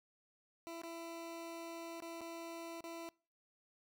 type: tone with dropouts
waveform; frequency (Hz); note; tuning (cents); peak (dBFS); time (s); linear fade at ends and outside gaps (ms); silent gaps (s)
20% pulse; 333.9; E4; +22; -40; 0.67-3.09; 0; 0.817-0.835 / 2.003-2.022 / 2.209-2.215 / 2.806-2.84
effects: noise-tail reverb RT60 0.4 s tail -26 dB re dry